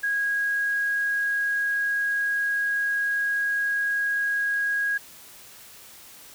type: tone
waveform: sine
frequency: 1645 Hz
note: G#6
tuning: 17 cents flat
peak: -22 dBFS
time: 0.03-4.98 s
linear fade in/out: 10 ms
effects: white hiss -47 dBFS RMS until 6.34 s